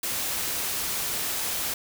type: noise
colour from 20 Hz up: white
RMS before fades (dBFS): -29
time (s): 0.03-1.74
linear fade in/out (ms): 5
effects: none